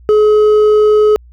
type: tone with hard clipping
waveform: sine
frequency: 424.6 Hz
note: G#4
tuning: 38 cents sharp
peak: -7 dBFS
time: 0.09-1.16 s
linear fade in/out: 0 ms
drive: 4 dB
effects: added 60 Hz sine -37 dBFS peak until 1.32 s